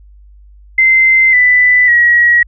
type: tone with pitch steps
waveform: sine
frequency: 2074 / 1989.5 / 1908.5 Hz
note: C7 / B6 / A#6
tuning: -16 / +12 / +40 cents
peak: -5 dBFS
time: 0.78-2.43 s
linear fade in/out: 5 ms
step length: 550 ms
effects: added 50 Hz sine -37 dBFS peak until 2.47 s